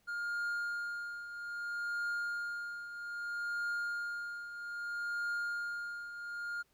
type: tone with tremolo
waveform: triangle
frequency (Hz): 1413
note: F6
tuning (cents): +20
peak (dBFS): -31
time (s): 0.07-6.63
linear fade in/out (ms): 20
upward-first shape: triangle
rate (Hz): 0.62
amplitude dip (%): 70
effects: pink hiss -73 dBFS RMS until 6.73 s